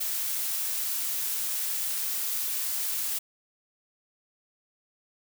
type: noise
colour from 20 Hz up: blue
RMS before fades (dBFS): -30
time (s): 0-3.19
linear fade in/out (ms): 10
effects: none